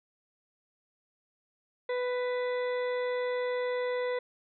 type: harmonic tone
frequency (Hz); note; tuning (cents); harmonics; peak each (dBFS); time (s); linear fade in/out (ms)
496.3; B4; +8; 1 / 2 / 3 / 4 / 5 / 7 / 8; -29 / -40 / -46 / -40 / -54 / -50 / -54; 1.89-4.19; 5
effects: none